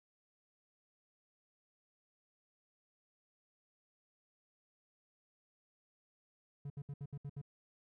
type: tone bursts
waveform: triangle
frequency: 141.9 Hz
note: C#3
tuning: 41 cents sharp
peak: -39 dBFS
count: 7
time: 6.65-7.415 s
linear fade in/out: 5 ms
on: 51 ms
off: 68 ms
effects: none